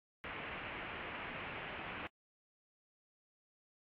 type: low-pass noise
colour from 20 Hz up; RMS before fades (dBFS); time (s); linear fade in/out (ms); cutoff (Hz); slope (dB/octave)
white; -45; 0.24-2.07; 0; 2800; 48
effects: AAC 64 kbps